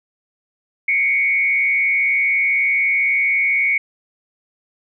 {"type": "tone with frequency modulation", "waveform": "sine", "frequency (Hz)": 2217, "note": "C#7", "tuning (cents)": 0, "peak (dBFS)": -14, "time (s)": [0.88, 3.78], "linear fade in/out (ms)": 5, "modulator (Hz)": 130, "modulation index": 0.62, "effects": []}